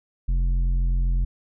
sine tone with tanh clipping, 43.88 Hz, F1, 9 cents sharp, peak -20 dBFS, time 0.28-1.25 s, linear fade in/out 10 ms, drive 8 dB, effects none

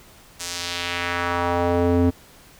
square tone with band-pass filter sweep, 87.31 Hz, F2, in tune, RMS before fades -22 dBFS, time 0.39-2.11 s, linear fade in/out 20 ms, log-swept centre 7400 to 270 Hz, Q 1.3, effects pink hiss -49 dBFS RMS until 2.59 s

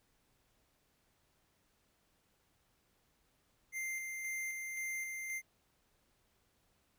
square tone with tremolo, 2093 Hz, C7, in tune, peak -38 dBFS, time 3.72-5.42 s, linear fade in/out 50 ms, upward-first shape square, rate 1.9 Hz, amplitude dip 30%, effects pink hiss -75 dBFS RMS until 6.98 s

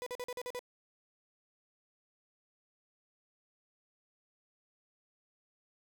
35% pulse tone bursts, 494.2 Hz, B4, 1 cent sharp, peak -36 dBFS, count 7, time 0.02-0.592 s, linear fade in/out 0 ms, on 44 ms, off 44 ms, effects none

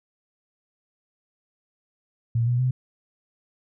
sine tone with pitch steps, 116.54 / 121.98 / 127.68 Hz, A#2 / B2 / C3, 0 / -21 / -42 cents, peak -19 dBFS, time 2.35-2.71 s, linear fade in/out 5 ms, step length 120 ms, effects none

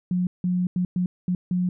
sine tone bursts at uneven times, 180.2 Hz, F#3, 45 cents flat, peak -20 dBFS, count 6, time 0.11-0.27 / 0.44-0.67 / 0.76-0.85 / 0.96-1.06 / 1.28-1.35 / 1.51-1.69 s, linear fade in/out 2 ms, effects none

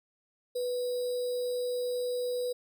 sine tone with sample-and-hold, 493.9 Hz, B4, in tune, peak -29 dBFS, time 0.55-2.53 s, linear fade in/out 10 ms, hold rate 4410 Hz, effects none

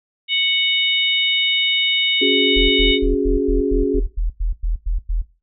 harmonic tone, 740 Hz, F#5, in tune, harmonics 3 / 4 / 5, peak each -21 / -19 / -20 dBFS, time 0.28-2.99 s, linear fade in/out 50 ms
sine chord, C# suspended fourth, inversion none, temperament just, 277.2 / 369.6 / 415.8 Hz, C#4 / F#4 / G#4, 0 / -2 / +2 cents, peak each -20 dBFS, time 2.21-4 s, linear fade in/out 10 ms
sine tone bursts, 40.91 Hz, E1, 12 cents flat, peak -16 dBFS, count 12, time 2.56-5.22 s, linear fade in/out 10 ms, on 130 ms, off 100 ms
effects noise-tail reverb RT60 0.3 s tail -17 dB re dry

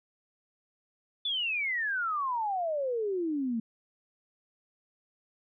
sine exponential sweep, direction down, 3520 to 220 Hz, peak -28 dBFS, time 1.25-3.6 s, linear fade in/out 5 ms, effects none

